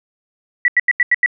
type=tone bursts; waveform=sine; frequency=1952 Hz; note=B6; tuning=21 cents flat; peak=-9 dBFS; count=6; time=0.65-1.261 s; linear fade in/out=2 ms; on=31 ms; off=85 ms; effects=none